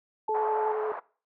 sine tone, 870 Hz, A5, 20 cents flat, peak -27 dBFS, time 0.28-0.72 s, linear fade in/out 5 ms
sine tone with vibrato, 429.5 Hz, A4, 42 cents flat, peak -28 dBFS, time 0.29-0.92 s, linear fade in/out 2 ms, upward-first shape triangle, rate 11 Hz, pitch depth 19 cents each way
pink band-pass noise, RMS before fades -36 dBFS, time 0.34-1 s, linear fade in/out 10 ms, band 660 to 1200 Hz, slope 24 dB/octave
effects noise-tail reverb RT60 0.4 s tail -21 dB re dry

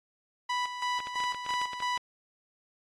sawtooth tone with tremolo, 987.8 Hz, B5, in tune, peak -24 dBFS, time 0.49-1.98 s, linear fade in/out 10 ms, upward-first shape square, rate 3 Hz, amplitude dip 60%
clicks, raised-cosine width 0.2 ms, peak -23 dBFS, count 12, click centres 1.003 / 1.071 / 1.203 / 1.238 / 1.346 / 1.464 / 1.506 / 1.538 / 1.616 / 1.733 / 1.803 / 1.975 s
effects low-pass 5000 Hz 12 dB/octave + AAC 48 kbps

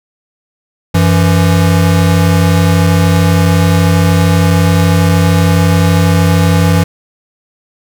square tone pair together, 93.8 / 167.13 Hz, F#2 / E3, +24 / +24 cents, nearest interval minor seventh, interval 1000 cents, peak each -10 dBFS, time 0.94-6.84 s, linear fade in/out 10 ms, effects none

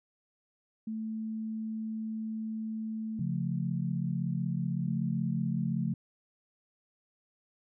sine tone, 220 Hz, A3, in tune, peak -33 dBFS, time 0.87-4.88 s, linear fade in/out 5 ms
sine chord, Db augmented, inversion none, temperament equal, 138.59 / 174.61 / 220 Hz, Db3 / F3 / A3, 0 / 0 / 0 cents, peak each -33 / -32 / -33 dBFS, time 3.19-5.94 s, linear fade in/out 5 ms
effects none

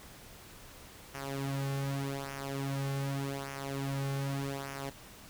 sawtooth tone with flanger, 137.8 Hz, C#3, 10 cents flat, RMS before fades -36 dBFS, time 1.14-4.9 s, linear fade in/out 10 ms, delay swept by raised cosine 0.24 to 3.14 ms, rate 0.84 Hz, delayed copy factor -0.75, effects pink hiss -52 dBFS RMS until 5.29 s

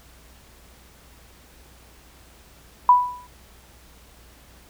sine tone with exponential decay, 987.8 Hz, B5, in tune, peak -7 dBFS, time 2.89-3.27 s, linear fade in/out 2 ms, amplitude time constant 81 ms, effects added 60 Hz sine -52 dBFS peak until 4.69 s + pink hiss -52 dBFS RMS until 4.69 s

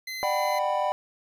25% pulse tone, 2051 Hz, C7, 35 cents flat, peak -29 dBFS, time 0.07-0.59 s, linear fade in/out 5 ms
triangle chord, G major seventh, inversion second, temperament equal with one note detuned, 599.3 / 740 / 784 / 987.8 Hz, D5 / F#5 / G5 / B5, +35 / 0 / 0 / 0 cents, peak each -26 / -28 / -28 / -27 dBFS, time 0.23-0.92 s, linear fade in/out 0 ms
effects none

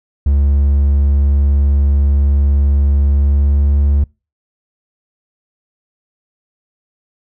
triangle tone with pitch glide, 70.5 to 71.32 Hz, C#2 to C#2, +30 to +50 cents, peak -7 dBFS, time 0.26-4.04 s, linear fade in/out 5 ms, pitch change +20 cents, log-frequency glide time 3.1-3.77 s, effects noise-tail reverb RT60 0.3 s tail -26 dB re dry

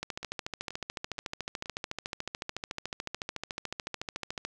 two click trains, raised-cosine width 0.2 ms, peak -24 / -17 dBFS, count 4 / 62, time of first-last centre 0.23-1.659 / 0.03-4.45 s, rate 2.1 / 13.8 Hz, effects none

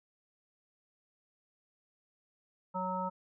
harmonic tone, 185 Hz, F#3, in tune, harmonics 1 / 3 / 5 / 7, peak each -39 / -40 / -35 / -40 dBFS, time 2.74-3.1 s, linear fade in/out 20 ms, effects none

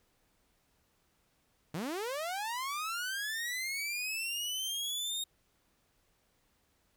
sawtooth linear sweep, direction up, 141.1 to 3729 Hz, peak -31 dBFS, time 1.74-5.24 s, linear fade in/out 5 ms, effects pink hiss -73 dBFS RMS until 6.96 s

